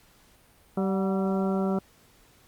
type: harmonic tone with a mistuned harmonic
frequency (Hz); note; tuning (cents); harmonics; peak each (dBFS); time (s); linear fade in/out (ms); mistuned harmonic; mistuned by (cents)
192.9; G3; -28; 1 / 2 / 3 / 4 / 5 / 6 / 7; -25 / -30 / -34 / -36 / -42 / -44 / -40; 0.77-1.79; 5; 4; -64
effects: pink hiss -59 dBFS RMS until 2.47 s + Opus 48 kbps